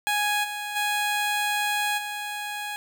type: tone with level steps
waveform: 15% pulse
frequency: 830.6 Hz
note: G#5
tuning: in tune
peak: -16 / -24 / -17 / -24 dBFS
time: 0.07-2.76 s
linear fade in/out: 0 ms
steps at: 0.43 / 0.75 / 1.97 s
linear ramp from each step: 20 ms
effects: none